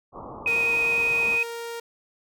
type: low-pass noise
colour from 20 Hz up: white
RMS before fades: -39 dBFS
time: 0.12-1.39 s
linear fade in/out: 50 ms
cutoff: 1200 Hz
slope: 96 dB/octave
type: tone with vibrato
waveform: sine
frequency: 2500 Hz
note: D#7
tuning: 8 cents sharp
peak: -20 dBFS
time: 0.46-1.43 s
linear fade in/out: 2 ms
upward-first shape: square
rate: 9.8 Hz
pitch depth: 10 cents each way
type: tone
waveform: sawtooth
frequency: 466.2 Hz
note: A#4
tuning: in tune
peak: -28 dBFS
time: 0.47-1.8 s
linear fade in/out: 5 ms
effects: none